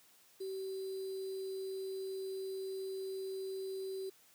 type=tone with sample-and-hold; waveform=sine; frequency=382.8 Hz; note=G4; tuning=41 cents flat; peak=-38 dBFS; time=0.4-4.1 s; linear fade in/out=10 ms; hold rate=4410 Hz; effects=white hiss -65 dBFS RMS until 4.34 s + high-pass 100 Hz 12 dB/octave